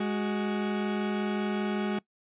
40% pulse tone pair together, 207.7 / 370.1 Hz, G#3 / F#4, 0 / 0 cents, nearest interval minor seventh, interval 1000 cents, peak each -28 / -32 dBFS, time 0-1.99 s, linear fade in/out 5 ms, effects noise-tail reverb RT60 0.1 s tail -21 dB re dry + resampled to 8000 Hz

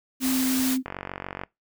sine tone, 260 Hz, C4, 11 cents flat, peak -22 dBFS, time 0.2-0.83 s, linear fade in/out 50 ms
white noise, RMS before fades -29 dBFS, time 0.2-0.78 s, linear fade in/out 50 ms
click train, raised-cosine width 0.5 ms, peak -17 dBFS, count 28, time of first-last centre 0.86-1.436 s, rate 46.9 Hz
effects noise-tail reverb RT60 0.2 s tail -23 dB re dry

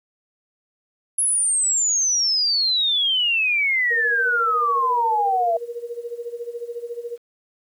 sine exponential sweep, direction down, 10770 to 657 Hz, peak -17 dBFS, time 1.18-5.57 s, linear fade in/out 5 ms
sine tone with tremolo, 473.9 Hz, A#4, 28 cents sharp, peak -25 dBFS, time 3.9-7.18 s, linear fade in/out 20 ms, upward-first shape sine, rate 14 Hz, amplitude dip 80%
effects 9-bit

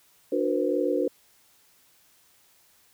sine tone cluster, 296.2 / 363.3 / 473.6 / 516 Hz, D4 / F#4 / A#4 / C5, +15 / -32 / +27 / -24 cents, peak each -28 dBFS, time 0.32-1.08 s, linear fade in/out 5 ms, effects white hiss -61 dBFS RMS until 2.93 s

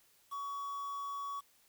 triangle tone with quantisation, 1125 Hz, C#6, 25 cents sharp, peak -36 dBFS, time 0.31-1.41 s, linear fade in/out 20 ms, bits 9, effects white hiss -68 dBFS RMS until 1.68 s

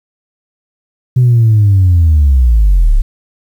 sine linear sweep, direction down, 128 to 31.44 Hz, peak -3 dBFS, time 1.16-3.02 s, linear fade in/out 10 ms, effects tanh soft clip ceiling -2 dBFS + 7-bit

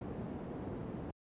white low-pass noise, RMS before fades -42 dBFS, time 0.01-1.11 s, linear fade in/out 5 ms, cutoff 350 Hz, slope 12 dB/octave, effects high-pass 60 Hz 12 dB/octave + resampled to 8000 Hz

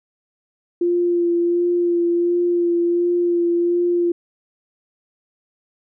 sine tone with vibrato, 346.8 Hz, F4, 12 cents flat, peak -15 dBFS, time 0.81-4.12 s, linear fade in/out 5 ms, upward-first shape sine, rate 1.4 Hz, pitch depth 17 cents each way, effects none

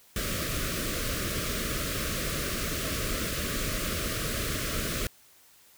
pink band-stop noise, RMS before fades -31 dBFS, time 0.16-5.07 s, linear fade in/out 2 ms, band 660 to 1100 Hz, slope 96 dB/octave, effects white hiss -58 dBFS RMS until 5.77 s

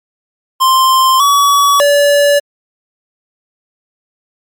square tone with pitch steps, 1048 / 1135 / 575 Hz, C6 / C#6 / D5, +2 / +41 / -37 cents, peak -7 dBFS, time 0.6-2.4 s, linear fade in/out 20 ms, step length 600 ms, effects MP3 96 kbps

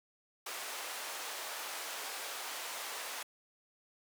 pink band-pass noise, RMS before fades -42 dBFS, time 0.46-3.23 s, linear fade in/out 5 ms, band 670 to 16000 Hz, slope 12 dB/octave, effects high-pass 300 Hz 12 dB/octave

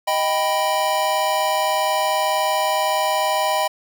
square chord, Eb augmented, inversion none, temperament equal with one note detuned, 624.8 / 784 / 987.8 Hz, Eb5 / G5 / B5, +7 / 0 / 0 cents, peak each -23 dBFS, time 0.07-3.68 s, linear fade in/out 10 ms, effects none

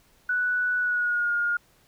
sine tone with pitch glide, 1480 to 1422.2 Hz, F#6 to F6, 0 to +31 cents, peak -22 dBFS, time 0.29-1.57 s, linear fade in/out 5 ms, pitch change -69 cents, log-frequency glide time 0.78-1.32 s, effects pink hiss -61 dBFS RMS until 1.87 s

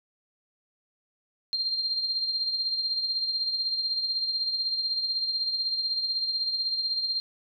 sine tone with tremolo, 4186 Hz, C8, in tune, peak -23 dBFS, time 1.53-7.2 s, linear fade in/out 0 ms, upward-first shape triangle, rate 16 Hz, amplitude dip 60%, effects none

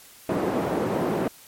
white band-pass noise, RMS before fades -25 dBFS, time 0.29-1.28 s, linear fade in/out 2 ms, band 170 to 480 Hz, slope 12 dB/octave, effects white hiss -49 dBFS RMS until 1.47 s + MP3 64 kbps

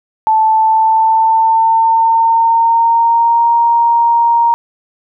sine tone with pitch glide, 877 to 934.5 Hz, A5 to A#5, -6 to +4 cents, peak -7 dBFS, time 0.27-4.54 s, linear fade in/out 0 ms, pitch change +110 cents, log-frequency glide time 0.45-3.5 s, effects none

